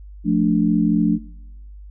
sine chord, D minor, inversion first, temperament just, 176.2 / 220.2 / 293.7 Hz, F3 / A3 / D4, +16 / +2 / 0 cents, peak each -19 dBFS, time 0.24-1.19 s, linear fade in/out 50 ms, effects noise-tail reverb RT60 0.9 s tail -23 dB re dry + added 50 Hz sine -36 dBFS peak until 1.9 s

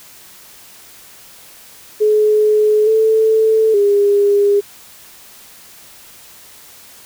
sine tone with pitch steps, 425.7 / 440.4 / 405.9 Hz, G#4 / A4 / G#4, +43 / +2 / -40 cents, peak -9 dBFS, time 2-4.61 s, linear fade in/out 20 ms, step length 870 ms, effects white hiss -41 dBFS RMS until 7.05 s

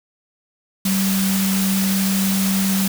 sine tone in noise, 193 Hz, G3, 27 cents flat, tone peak -17 dBFS, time 0.85-2.88 s, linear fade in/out 5 ms, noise white, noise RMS -24 dBFS, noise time 0.85-2.88 s, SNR +4 dB, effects none

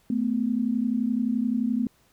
sine tone pair together, 220 / 251.6 Hz, A3 / B3, 0 / +32 cents, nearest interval major second, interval 232 cents, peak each -25 dBFS, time 0.1-1.87 s, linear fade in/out 2 ms, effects pink hiss -63 dBFS RMS until 2.12 s

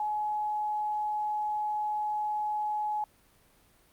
sine tone, 845 Hz, G#5, 30 cents sharp, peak -28 dBFS, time 0-3.04 s, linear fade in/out 2 ms, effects pink hiss -63 dBFS RMS until 3.92 s + Opus 48 kbps

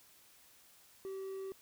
triangle tone, 385.1 Hz, G4, 31 cents flat, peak -38 dBFS, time 1.05-1.52 s, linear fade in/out 0 ms, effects white hiss -63 dBFS RMS until 1.61 s

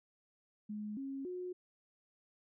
sine tone with pitch steps, 210.5 / 271.8 / 362.3 Hz, G#3 / C#4 / F#4, +24 / -34 / -36 cents, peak -39 dBFS, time 0.69-1.53 s, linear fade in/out 10 ms, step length 280 ms, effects none

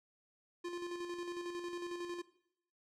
square tone with tremolo, 349.2 Hz, F4, in tune, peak -39 dBFS, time 0.64-2.22 s, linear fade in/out 10 ms, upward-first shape square, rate 11 Hz, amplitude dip 40%, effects noise-tail reverb RT60 0.7 s tail -18 dB re dry + low-pass 7000 Hz 12 dB/octave

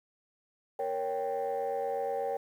sine chord, G diminished, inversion first, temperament equal, 466.2 / 554.4 / 784 Hz, Bb4 / Db5 / G5, 0 / 0 / 0 cents, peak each -33 dBFS, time 0.79-2.37 s, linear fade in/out 5 ms, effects tanh soft clip ceiling -25 dBFS + 10-bit

